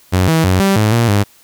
sawtooth tone with pitch steps, 92.4 / 161.8 / 92.7 / 195.3 / 107.1 / 117.3 / 101.7 Hz, F#2 / E3 / F#2 / G3 / A2 / A#2 / G#2, -2 / -32 / +4 / -6 / -46 / +11 / -36 cents, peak -6 dBFS, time 0.12-1.24 s, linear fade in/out 20 ms, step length 160 ms, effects white hiss -48 dBFS RMS until 1.43 s

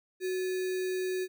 sine tone with sample-and-hold, 370 Hz, F#4, in tune, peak -29 dBFS, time 0.2-1.28 s, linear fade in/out 50 ms, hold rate 2100 Hz, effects none

